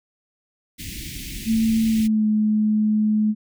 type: band-stop noise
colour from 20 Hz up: pink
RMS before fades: -33 dBFS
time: 0.78-2.08 s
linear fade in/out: 20 ms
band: 330 to 2000 Hz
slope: 48 dB/octave
type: tone with pitch glide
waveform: sine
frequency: 223.4 to 213.8 Hz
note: A3 to A3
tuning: +27 to -49 cents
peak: -16 dBFS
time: 1.45-3.35 s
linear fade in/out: 50 ms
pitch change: -76 cents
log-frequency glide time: 1.86-2.27 s
effects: none